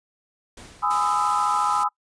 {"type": "noise with exponential decay", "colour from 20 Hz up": "pink", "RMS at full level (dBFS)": -41, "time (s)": [0.57, 1.63], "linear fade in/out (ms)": 5, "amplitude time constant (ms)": 230}
{"type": "chord", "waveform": "sine", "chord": "E major seventh", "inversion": "first", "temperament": "equal with one note detuned", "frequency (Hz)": [830.6, 1006.8, 1244.5, 1318.5], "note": ["G#5", "B5", "D#6", "E6"], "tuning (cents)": [0, 33, 0, 0], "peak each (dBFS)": -25, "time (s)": [0.82, 1.89], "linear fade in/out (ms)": 20}
{"type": "noise", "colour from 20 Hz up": "white", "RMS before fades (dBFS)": -36, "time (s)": [0.9, 1.84], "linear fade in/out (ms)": 10}
{"effects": ["noise-tail reverb RT60 0.1 s tail -24 dB re dry", "resampled to 22050 Hz"]}